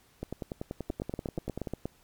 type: two click trains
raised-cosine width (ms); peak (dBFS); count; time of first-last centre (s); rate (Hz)
2; -19 / -21; 9 / 16; 0.9-1.856 / 0.23-1.672; 8.37 / 10.4
effects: pink hiss -63 dBFS RMS until 2.03 s + MP3 96 kbps